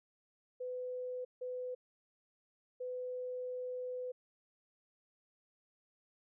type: tone bursts at uneven times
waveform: sine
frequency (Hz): 502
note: B4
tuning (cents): +28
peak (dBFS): -38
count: 3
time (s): 0.6-1.25 / 1.41-1.75 / 2.8-4.12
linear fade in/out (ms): 10
effects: none